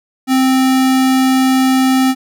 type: tone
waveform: square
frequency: 261.6 Hz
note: C4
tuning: in tune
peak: -10 dBFS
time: 0.27-2.15 s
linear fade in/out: 50 ms
effects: none